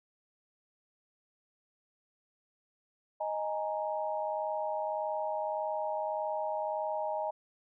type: chord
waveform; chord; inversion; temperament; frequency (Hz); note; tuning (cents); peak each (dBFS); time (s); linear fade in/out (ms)
sine; D# suspended fourth; none; equal; 622.3 / 830.6 / 932.3; D#5 / G#5 / A#5; 0 / 0 / 0; -34 / -36 / -38; 3.2-7.31; 10
effects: none